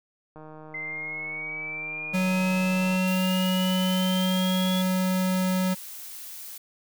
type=click train; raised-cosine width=1 ms; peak=-31 dBFS; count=404; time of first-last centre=0.36-2.96 s; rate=155 Hz
type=exponential sweep; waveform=sine; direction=up; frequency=2062 to 3400 Hz; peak=-31 dBFS; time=0.74-4.82 s; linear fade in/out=5 ms
type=tone; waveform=square; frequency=185.6 Hz; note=F#3; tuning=6 cents sharp; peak=-23 dBFS; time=2.13-5.75 s; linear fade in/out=20 ms
type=noise; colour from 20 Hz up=blue; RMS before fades=-40 dBFS; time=3.07-6.58 s; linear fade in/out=5 ms
effects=none